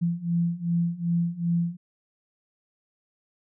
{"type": "beating tone pair", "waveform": "sine", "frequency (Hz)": [169.2, 171.8], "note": ["E3", "F3"], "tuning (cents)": [45, -28], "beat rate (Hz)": 2.6, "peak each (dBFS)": [-27, -25], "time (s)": [0.01, 1.77], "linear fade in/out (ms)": 20, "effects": []}